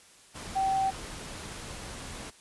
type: tone in noise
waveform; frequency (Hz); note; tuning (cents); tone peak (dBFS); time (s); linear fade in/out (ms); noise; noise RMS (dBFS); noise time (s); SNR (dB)
sine; 772; G5; -27; -24; 0.55-0.91; 20; pink; -41; 0.34-2.31; +14
effects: white hiss -56 dBFS RMS until 2.4 s + resampled to 24000 Hz